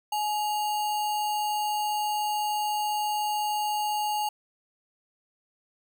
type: tone with sample-and-hold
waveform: sine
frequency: 842 Hz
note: G#5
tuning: 24 cents sharp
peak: -25 dBFS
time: 0.12-4.29 s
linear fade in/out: 5 ms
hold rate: 3675 Hz
effects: none